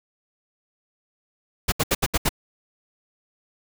pink noise bursts, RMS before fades -20 dBFS, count 6, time 1.68-2.292 s, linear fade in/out 10 ms, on 42 ms, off 72 ms, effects none

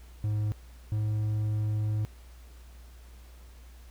triangle tone pair in turn, 105.8 / 106.78 Hz, G#2 / G#2, +33 / +49 cents, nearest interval unison, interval 16 cents, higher second, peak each -24 dBFS, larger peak neither, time 0.24-0.52 / 0.92-2.05 s, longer second, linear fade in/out 0 ms, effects added 60 Hz sine -47 dBFS peak until 3.9 s + pink hiss -59 dBFS RMS until 3.9 s

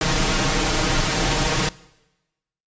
pink noise with comb filter, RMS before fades -20 dBFS, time 0.01-1.69 s, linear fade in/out 2 ms, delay 6.4 ms, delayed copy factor +0.8, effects noise-tail reverb RT60 1.0 s tail -21 dB re dry + resampled to 16000 Hz

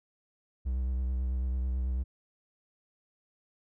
triangle tone with vibrato, 63.6 Hz, C2, 48 cents flat, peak -26 dBFS, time 0.65-2.04 s, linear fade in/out 20 ms, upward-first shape triangle, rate 9.1 Hz, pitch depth 52 cents each way, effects none

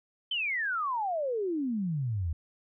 sine exponential sweep, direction down, 3136 to 76.2 Hz, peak -28 dBFS, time 0.31-2.33 s, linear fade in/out 5 ms, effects none

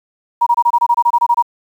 sine tone bursts, 950 Hz, A#5, 33 cents sharp, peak -8 dBFS, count 13, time 0.41-1.425 s, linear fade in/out 10 ms, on 55 ms, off 25 ms, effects 7-bit

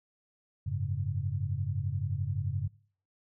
sine chord, F# suspended second, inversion none, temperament just, 92.5 / 104.06 / 138.75 Hz, F#2 / G#2 / C#3, 0 / +4 / +2 cents, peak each -34 dBFS, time 0.66-2.68 s, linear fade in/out 10 ms, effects noise-tail reverb RT60 0.5 s tail -22 dB re dry

